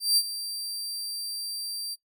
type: tone with ADSR envelope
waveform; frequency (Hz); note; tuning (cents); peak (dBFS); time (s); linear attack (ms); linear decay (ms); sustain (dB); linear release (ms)
sawtooth; 4699; D8; 0; -15; 0-1.96; 170; 54; -14; 30
effects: noise-tail reverb RT60 0.1 s tail -18 dB re dry